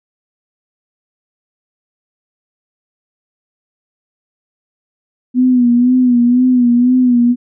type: tone with vibrato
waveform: sine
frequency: 246.9 Hz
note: B3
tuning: in tune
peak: -7 dBFS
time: 5.34-7.36 s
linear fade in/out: 50 ms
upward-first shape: sine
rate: 2 Hz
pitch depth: 57 cents each way
effects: none